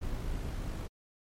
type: noise with amplitude modulation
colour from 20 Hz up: brown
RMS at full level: -34 dBFS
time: 0.01-0.88 s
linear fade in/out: 20 ms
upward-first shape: sine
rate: 52.7 Hz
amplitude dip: 30%
effects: MP3 64 kbps